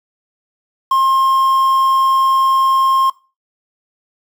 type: tone with quantisation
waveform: triangle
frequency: 1065 Hz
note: C6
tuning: 30 cents sharp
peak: -8 dBFS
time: 0.91-3.1 s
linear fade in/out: 5 ms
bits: 6
effects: noise-tail reverb RT60 0.3 s tail -20 dB re dry

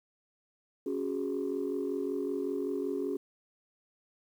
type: chord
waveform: sine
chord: C# suspended fourth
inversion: none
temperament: equal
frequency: 277.2 / 370 / 415.3 Hz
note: C#4 / F#4 / G#4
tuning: 0 / 0 / 0 cents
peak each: -34 dBFS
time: 0.86-3.17 s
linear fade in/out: 5 ms
effects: tanh soft clip ceiling -24 dBFS + 10-bit

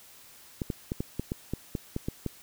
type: clicks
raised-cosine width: 3 ms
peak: -17 dBFS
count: 11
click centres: 0.618 / 0.702 / 0.919 / 1.005 / 1.196 / 1.319 / 1.536 / 1.752 / 1.964 / 2.085 / 2.263 s
effects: white hiss -53 dBFS RMS until 2.42 s

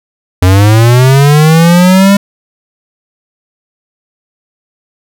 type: linear sweep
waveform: square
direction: up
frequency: 89.3 to 201.9 Hz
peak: -3 dBFS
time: 0.42-2.17 s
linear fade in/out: 5 ms
effects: none

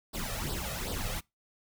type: noise with flanger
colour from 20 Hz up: pink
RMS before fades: -35 dBFS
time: 0.13-1.21 s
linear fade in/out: 20 ms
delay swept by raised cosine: 0.22 to 1.62 ms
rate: 2.6 Hz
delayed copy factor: +0.8
effects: noise-tail reverb RT60 0.2 s tail -23 dB re dry

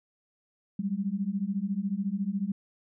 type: beating tone pair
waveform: sine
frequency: 190 / 204 Hz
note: F#3 / G#3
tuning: +46 / -31 cents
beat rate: 14 Hz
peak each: -31 / -30 dBFS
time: 0.79-2.52 s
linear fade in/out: 5 ms
effects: none

